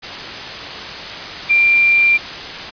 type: tone in noise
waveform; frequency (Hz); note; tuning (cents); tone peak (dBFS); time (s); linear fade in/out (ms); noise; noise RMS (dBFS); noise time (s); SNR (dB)
sine; 2375; D7; +19; -9; 1.49-2.18; 20; white; -27; 0.02-2.71; +15
effects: resampled to 11025 Hz